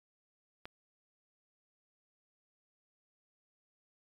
click, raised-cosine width 0.3 ms, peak -27 dBFS, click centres 0.655 s, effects MP3 96 kbps

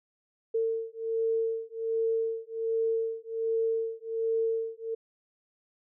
sine beating tone pair, 451 / 452.3 Hz, A4 / A4, +43 / +48 cents, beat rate 1.3 Hz, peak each -30 dBFS, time 0.54-4.95 s, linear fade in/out 10 ms, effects none

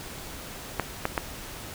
clicks, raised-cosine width 0.5 ms, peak -9 dBFS, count 3, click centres 0.797 / 1.054 / 1.178 s, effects pink hiss -40 dBFS RMS until 1.74 s

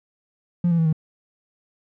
triangle tone with pitch steps, 174.3 / 168.46 / 162.82 / 157.36 Hz, F3 / E3 / E3 / D#3, -3 / +38 / -21 / +20 cents, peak -13 dBFS, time 0.64-0.928 s, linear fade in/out 5 ms, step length 72 ms, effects tanh soft clip ceiling -12 dBFS

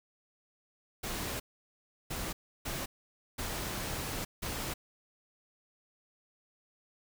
pink noise bursts at uneven times, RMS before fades -37 dBFS, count 5, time 1.03-1.4 / 2.1-2.33 / 2.65-2.86 / 3.38-4.25 / 4.42-4.74 s, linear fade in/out 10 ms, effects none

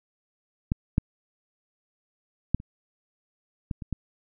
clicks, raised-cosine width 5 ms, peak -11 / -8 / -8 / -29 / -17 / -24 / -16 dBFS, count 7, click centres 0.719 / 0.981 / 2.546 / 2.601 / 3.712 / 3.822 / 3.927 s, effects none

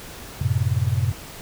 sine chord, F# diminished, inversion none, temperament equal with one note detuned, 92.5 / 111.47 / 130.81 Hz, F#2 / A2 / C3, 0 / +23 / 0 cents, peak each -23 dBFS, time 0.41-1.12 s, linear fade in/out 5 ms, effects pink hiss -39 dBFS RMS until 1.41 s

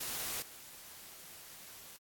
white noise with level steps, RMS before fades -39 / -52 dBFS, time 0-1.97 s, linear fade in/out 10 ms, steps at 0.42 s, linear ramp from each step 2 ms, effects AAC 64 kbps

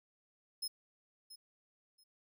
sawtooth tone with echo, 5150 Hz, E8, 41 cents flat, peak -34 dBFS, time 0.62-0.68 s, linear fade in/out 10 ms, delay 680 ms, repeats 2, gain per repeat -14 dB, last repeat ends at 2.04 s, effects none

